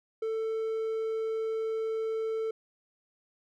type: tone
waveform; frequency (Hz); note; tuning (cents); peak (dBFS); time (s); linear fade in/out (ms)
triangle; 444.1; A4; +16; -27; 0.22-2.51; 5
effects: none